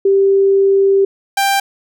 sine / sawtooth tone pair in turn, 392 / 789.5 Hz, G4 / G5, 0 / +12 cents, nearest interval octave, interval 1212 cents, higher second, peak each -8 dBFS, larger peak neither, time 0.05-1.05 / 1.37-1.6 s, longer first, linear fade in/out 5 ms, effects none

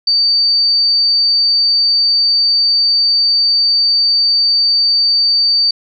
sine tone, 4605 Hz, D8, 35 cents flat, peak -9 dBFS, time 0.07-5.71 s, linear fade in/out 5 ms, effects none

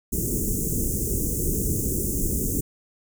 pink band-stop noise, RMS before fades -25 dBFS, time 0.12-2.61 s, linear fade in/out 10 ms, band 440 to 6600 Hz, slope 48 dB/octave, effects none

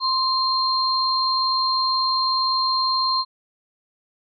sine tone pair together, 1046.5 / 4186 Hz, C6 / C8, 0 / 0 cents, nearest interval 2 octaves, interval 2400 cents, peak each -21 dBFS, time 0-3.25 s, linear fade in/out 50 ms, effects none

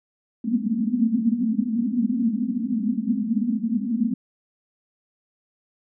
pink band-pass noise, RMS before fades -23 dBFS, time 0.44-4.14 s, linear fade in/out 5 ms, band 210 to 250 Hz, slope 96 dB/octave, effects none

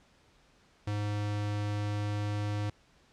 square tone, 103.83 Hz, G#2, in tune, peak -31 dBFS, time 0.87-2.7 s, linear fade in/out 5 ms, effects pink hiss -64 dBFS RMS until 3.12 s + low-pass 6000 Hz 12 dB/octave

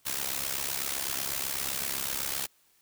white noise with amplitude modulation, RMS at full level -29 dBFS, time 0.05-2.47 s, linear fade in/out 20 ms, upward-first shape sine, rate 67.9 Hz, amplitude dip 80%, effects white hiss -66 dBFS RMS until 2.81 s

